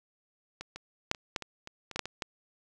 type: clicks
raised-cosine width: 0.2 ms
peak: -22 / -24 / -9 / -27 / -14 / -22 / -25 / -25 / -16 / -11 / -20 / -16 dBFS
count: 12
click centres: 0.61 / 0.76 / 1.114 / 1.148 / 1.362 / 1.423 / 1.674 / 1.913 / 1.96 / 1.993 / 2.056 / 2.222 s
effects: none